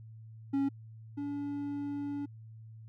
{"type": "tone pair in turn", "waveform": "triangle", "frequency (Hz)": [276.1, 286], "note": ["C#4", "D4"], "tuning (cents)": [-7, -46], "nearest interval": "minor second", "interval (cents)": 61, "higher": "second", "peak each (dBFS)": [-25, -32], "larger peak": "first", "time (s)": [[0.53, 0.69], [1.17, 2.26]], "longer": "second", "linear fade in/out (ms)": 10, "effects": ["added 111 Hz sine -47 dBFS peak until 2.88 s"]}